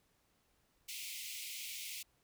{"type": "high-pass noise", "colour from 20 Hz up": "pink", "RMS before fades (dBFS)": -45, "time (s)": [0.88, 2.03], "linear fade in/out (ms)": 10, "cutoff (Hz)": 2100, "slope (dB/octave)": 96, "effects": ["pink hiss -75 dBFS RMS until 2.23 s"]}